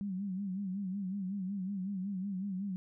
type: tone with vibrato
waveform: sine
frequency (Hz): 193.1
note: G3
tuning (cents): -26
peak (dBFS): -34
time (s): 0.01-2.76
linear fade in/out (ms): 0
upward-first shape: sine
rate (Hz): 5.4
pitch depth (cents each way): 99
effects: none